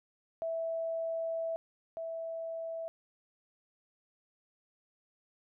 sine tone pair in turn, 657 / 657 Hz, E5 / E5, -6 / -6 cents, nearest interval unison, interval 0 cents, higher neither, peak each -32 / -36 dBFS, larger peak first, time 0.42-1.56 / 1.97-2.88 s, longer first, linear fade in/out 0 ms, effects none

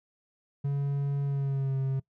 triangle tone with pitch glide, 140.8 to 134.21 Hz, C#3 to C3, +27 to +44 cents, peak -24 dBFS, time 0.64-2 s, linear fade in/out 10 ms, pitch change -83 cents, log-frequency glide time 1.24-1.77 s, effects noise-tail reverb RT60 0.1 s tail -21 dB re dry

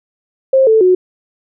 sine tone with pitch steps, 531 / 441.4 / 366.9 Hz, C5 / A4 / F#4, +25 / +5 / -15 cents, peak -6 dBFS, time 0.53-0.95 s, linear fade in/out 5 ms, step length 140 ms, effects none

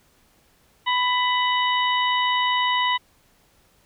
harmonic tone with a mistuned harmonic, 994 Hz, B5, 11 cents sharp, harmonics 1 / 2 / 3 / 4, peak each -21 / -25 / -26 / -30 dBFS, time 0.86-2.98 s, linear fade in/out 20 ms, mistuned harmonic 4, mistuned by -97 cents, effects pink hiss -60 dBFS RMS until 3.85 s

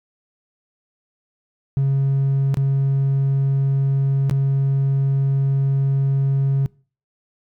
triangle tone with dropouts, 136.8 Hz, C#3, 23 cents flat, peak -12 dBFS, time 1.77-6.66 s, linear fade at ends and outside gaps 0 ms, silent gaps 2.543-2.571 / 4.297-4.311 s, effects noise-tail reverb RT60 0.4 s tail -25 dB re dry + tanh soft clip ceiling -11 dBFS

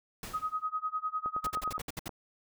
pink noise with exponential decay, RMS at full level -39 dBFS, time 0.23-0.69 s, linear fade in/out 2 ms, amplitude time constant 100 ms
sine tone with tremolo, 1259 Hz, D#6, 20 cents sharp, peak -28 dBFS, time 0.33-1.78 s, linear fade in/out 20 ms, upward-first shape sine, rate 9.9 Hz, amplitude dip 95%
click train, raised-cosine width 1 ms, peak -27 dBFS, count 9, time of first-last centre 1.26-2.092 s, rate 9.61 Hz
pink noise bursts, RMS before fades -38 dBFS, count 8, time 1.44-2.082 s, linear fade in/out 5 ms, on 26 ms, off 62 ms
effects none

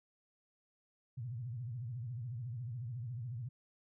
sine tone with vibrato, 120 Hz, B2, 49 cents flat, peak -39 dBFS, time 1.17-3.49 s, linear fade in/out 10 ms, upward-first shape sine, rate 14 Hz, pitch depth 170 cents each way, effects none

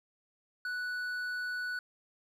triangle tone with hard clipping, 1480 Hz, F#6, in tune, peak -35 dBFS, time 0.65-1.79 s, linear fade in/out 2 ms, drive 9 dB, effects none

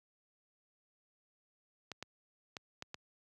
clicks, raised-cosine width 0.2 ms, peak -25 dBFS, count 5, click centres 1.917 / 2.026 / 2.568 / 2.824 / 2.944 s, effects high-pass 80 Hz 12 dB/octave

